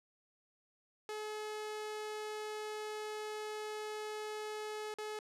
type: tone with dropouts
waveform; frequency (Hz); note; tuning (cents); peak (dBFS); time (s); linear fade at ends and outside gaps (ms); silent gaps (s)
sawtooth; 426.7; G#4; +47; -36; 1.09-5.19; 1; 4.94-4.985
effects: low-pass 10000 Hz 12 dB/octave